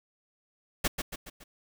pink noise with echo, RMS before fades -26 dBFS, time 0.84-0.88 s, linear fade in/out 10 ms, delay 140 ms, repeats 4, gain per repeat -6 dB, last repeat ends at 1.44 s, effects none

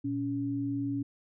sine tone pair together, 118.31 / 280.6 Hz, A#2 / C#4, +26 / +21 cents, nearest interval octave + minor third, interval 1495 cents, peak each -36 / -30 dBFS, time 0.04-1.03 s, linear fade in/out 10 ms, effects none

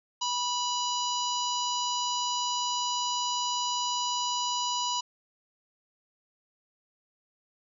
harmonic tone with a mistuned harmonic, 980 Hz, B5, 14 cents flat, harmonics 1 / 3 / 4 / 5 / 6 / 7, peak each -30 / -35 / -36 / -37 / -38 / -38 dBFS, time 0.21-5.01 s, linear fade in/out 10 ms, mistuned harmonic 4, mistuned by +24 cents, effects none

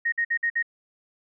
sine tone bursts, 1864.7 Hz, A#6, in tune, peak -21 dBFS, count 5, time 0.05-0.627 s, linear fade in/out 10 ms, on 73 ms, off 53 ms, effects none

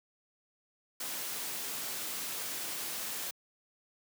white noise, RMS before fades -38 dBFS, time 1-3.31 s, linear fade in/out 5 ms, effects high-pass 150 Hz 12 dB/octave

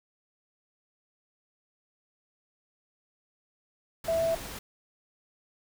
sine tone in noise, 659.3 Hz, E5, in tune, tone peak -24 dBFS, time 4.08-4.35 s, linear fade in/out 5 ms, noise pink, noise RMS -40 dBFS, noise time 4.04-4.59 s, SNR +13 dB, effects none

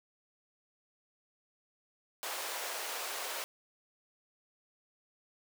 pink high-pass noise, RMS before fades -39 dBFS, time 2.23-3.44 s, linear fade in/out 0 ms, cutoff 500 Hz, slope 24 dB/octave, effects none

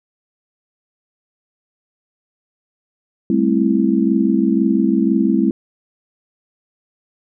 sine chord, A minor seventh, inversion third, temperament just, 198 / 220 / 264 / 330 Hz, G3 / A3 / C4 / E4, +18 / 0 / +16 / +2 cents, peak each -18 dBFS, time 3.3-5.51 s, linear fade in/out 2 ms, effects none

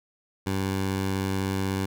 15% pulse tone, 96.2 Hz, G2, 32 cents flat, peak -19 dBFS, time 0.46-1.86 s, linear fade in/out 10 ms, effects none

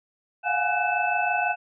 sine tone cluster, 703 / 729 / 827 / 1500 / 2622 Hz, F5 / F#5 / G#5 / F#6 / E7, +11 / -26 / -8 / +23 / -10 cents, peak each -28 dBFS, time 0.43-1.56 s, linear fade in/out 50 ms, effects none

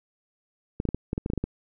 clicks, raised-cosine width 3 ms, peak -14 dBFS, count 11, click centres 0.801 / 0.853 / 0.889 / 0.946 / 1.131 / 1.179 / 1.261 / 1.301 / 1.335 / 1.377 / 1.44 s, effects none

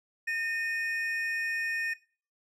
triangle tone pair together, 1824.9 / 2489 Hz, A#6 / D#7, -37 / 0 cents, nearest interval perfect fourth, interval 537 cents, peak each -28 / -33 dBFS, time 0.27-1.94 s, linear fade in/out 10 ms, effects noise-tail reverb RT60 0.4 s tail -19 dB re dry

